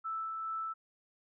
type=tone with tremolo; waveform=sine; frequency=1318.5 Hz; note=E6; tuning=in tune; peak=-34 dBFS; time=0.04-0.74 s; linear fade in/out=20 ms; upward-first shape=sine; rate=2.4 Hz; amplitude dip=25%; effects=none